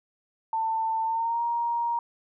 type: tone with pitch glide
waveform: sine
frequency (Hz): 893 to 940.1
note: A5 to A#5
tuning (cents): +25 to +14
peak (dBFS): -24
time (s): 0.53-1.99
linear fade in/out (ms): 2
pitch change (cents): +89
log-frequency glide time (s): 1.04-1.42
effects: none